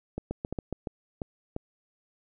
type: two click trains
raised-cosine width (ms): 2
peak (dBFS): -19 / -18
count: 5 / 4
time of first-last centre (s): 0.18-1.564 / 0.31-0.727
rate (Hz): 2.89 / 7.2
effects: none

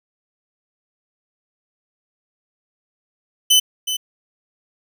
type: tone with echo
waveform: sawtooth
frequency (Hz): 3025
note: F#7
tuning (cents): +38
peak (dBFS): -7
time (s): 3.5-3.6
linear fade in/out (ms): 10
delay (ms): 370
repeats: 1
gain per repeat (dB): -10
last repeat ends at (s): 3.97
effects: none

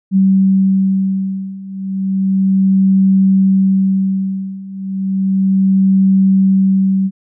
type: beating tone pair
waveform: sine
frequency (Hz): 191.8 / 192.13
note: G3 / G3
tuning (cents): -37 / -35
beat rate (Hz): 0.33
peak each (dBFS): -14 / -12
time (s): 0.11-7.11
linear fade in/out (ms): 50
effects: none

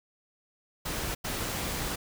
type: noise bursts at uneven times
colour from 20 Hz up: pink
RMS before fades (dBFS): -33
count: 2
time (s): 0.85-1.15 / 1.24-1.96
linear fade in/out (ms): 10
effects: none

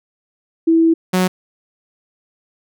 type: tone pair in turn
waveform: sine / sawtooth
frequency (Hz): 327.9 / 184.03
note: E4 / F#3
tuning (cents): -9 / -9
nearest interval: minor seventh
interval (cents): 1000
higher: first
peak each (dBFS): -9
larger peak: neither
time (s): 0.67-0.94 / 1.13-1.28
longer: first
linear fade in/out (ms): 10
effects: none

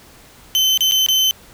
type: tone with dropouts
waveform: 35% pulse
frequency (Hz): 3067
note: G7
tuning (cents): -38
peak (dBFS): -11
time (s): 0.55-1.31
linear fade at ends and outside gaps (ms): 0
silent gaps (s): 0.775-0.807 / 0.912-0.92 / 1.063-1.086
effects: pink hiss -45 dBFS RMS until 1.53 s

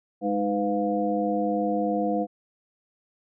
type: tone cluster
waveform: sine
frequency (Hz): 206.5 / 309.4 / 502 / 705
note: G#3 / D#4 / B4 / F5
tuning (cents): -10 / -10 / +28 / +16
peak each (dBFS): -28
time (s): 0.21-2.27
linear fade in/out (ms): 50
effects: none

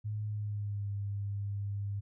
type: tone with pitch glide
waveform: sine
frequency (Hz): 106 to 100.8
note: G#2 to G2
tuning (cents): +36 to +49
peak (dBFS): -33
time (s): 0.04-2.01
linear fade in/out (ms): 20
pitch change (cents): -87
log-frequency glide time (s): 0.25-0.89
effects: none

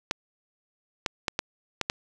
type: clicks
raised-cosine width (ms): 0.2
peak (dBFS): -8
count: 6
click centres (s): 0.111 / 1.062 / 1.282 / 1.391 / 1.813 / 1.899
effects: none

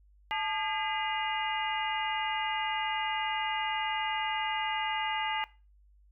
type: harmonic tone with a mistuned harmonic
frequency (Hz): 406.1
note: G#4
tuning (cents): -39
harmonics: 2 / 3 / 4 / 5 / 6 / 7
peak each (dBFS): -32 / -40 / -41 / -36 / -43 / -38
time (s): 0.31-5.44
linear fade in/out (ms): 0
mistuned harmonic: 2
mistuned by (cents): +120
effects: noise-tail reverb RT60 0.3 s tail -18 dB re dry + added 50 Hz sine -58 dBFS peak until 6.11 s

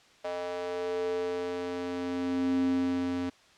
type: tone with high-pass filter sweep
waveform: square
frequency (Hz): 88.5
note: F2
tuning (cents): +23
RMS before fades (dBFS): -31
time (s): 0.24-3.3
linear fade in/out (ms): 10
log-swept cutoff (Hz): 580 to 210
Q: 5.4
effects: white hiss -59 dBFS RMS until 3.57 s + low-pass 5000 Hz 12 dB/octave

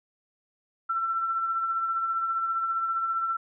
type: tone with tremolo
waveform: sine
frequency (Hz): 1344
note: E6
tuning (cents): +33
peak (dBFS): -23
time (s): 0.89-3.37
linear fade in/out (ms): 10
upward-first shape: triangle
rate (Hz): 15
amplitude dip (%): 45
effects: none

